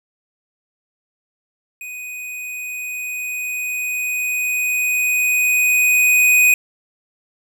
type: tone with level ramp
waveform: square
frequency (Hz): 2492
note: D#7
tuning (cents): +2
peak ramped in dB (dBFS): -30 to -10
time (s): 1.81-6.54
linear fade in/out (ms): 2
effects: none